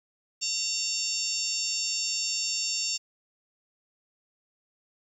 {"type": "harmonic tone with a mistuned harmonic", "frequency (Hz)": 910, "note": "A#5", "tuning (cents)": -42, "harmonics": [3, 4, 5, 6, 7, 8], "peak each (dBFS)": [-36, -41, -36, -31, -38, -32], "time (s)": [0.41, 2.98], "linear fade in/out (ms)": 20, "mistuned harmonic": 3, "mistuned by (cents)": 16, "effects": ["10-bit"]}